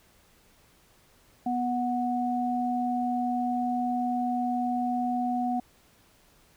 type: tone pair together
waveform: sine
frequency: 245.6 / 736 Hz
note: B3 / F#5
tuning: -9 / -9 cents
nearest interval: octave + perfect fifth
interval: 1900 cents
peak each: -28 dBFS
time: 1.46-5.6 s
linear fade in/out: 5 ms
effects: pink hiss -61 dBFS RMS until 6.56 s